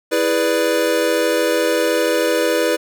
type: chord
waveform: square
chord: E dominant seventh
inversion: none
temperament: equal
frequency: 329.6 / 415.3 / 493.9 / 587.3 Hz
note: E4 / G#4 / B4 / D5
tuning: 0 / 0 / 0 / 0 cents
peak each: -22 / -24 / -19 / -22 dBFS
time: 0.11-2.77 s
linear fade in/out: 20 ms
effects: none